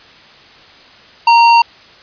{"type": "tone with sample-and-hold", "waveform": "sine", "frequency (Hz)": 932.3, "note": "A#5", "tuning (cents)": 0, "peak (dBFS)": -4, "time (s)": [1.27, 1.62], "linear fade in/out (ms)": 5, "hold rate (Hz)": 3675, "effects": ["white hiss -41 dBFS RMS until 2.02 s", "resampled to 11025 Hz"]}